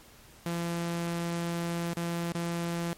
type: tone with dropouts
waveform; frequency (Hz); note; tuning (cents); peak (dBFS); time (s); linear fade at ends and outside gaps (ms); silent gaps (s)
sawtooth; 170.3; F3; -43; -26; 0.46-2.93; 0; 1.935-1.97 / 2.322-2.349
effects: pink hiss -55 dBFS RMS until 2.97 s + MP3 64 kbps